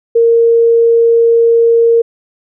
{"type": "tone", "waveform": "sine", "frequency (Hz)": 463, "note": "A#4", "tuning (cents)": -12, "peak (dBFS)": -5, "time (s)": [0.15, 2.02], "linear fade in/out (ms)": 10, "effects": []}